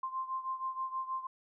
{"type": "beating tone pair", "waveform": "sine", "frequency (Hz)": [1047, 1053.3], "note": ["C6", "C6"], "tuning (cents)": [1, 11], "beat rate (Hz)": 6.3, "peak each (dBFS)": [-36, -40], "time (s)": [0.03, 1.27], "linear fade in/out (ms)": 5, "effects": []}